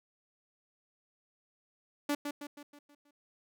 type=tone with echo; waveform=sawtooth; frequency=290.1 Hz; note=D4; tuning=21 cents flat; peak=-25 dBFS; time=2.09-2.15 s; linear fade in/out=5 ms; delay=160 ms; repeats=6; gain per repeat=-6 dB; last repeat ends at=3.11 s; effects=none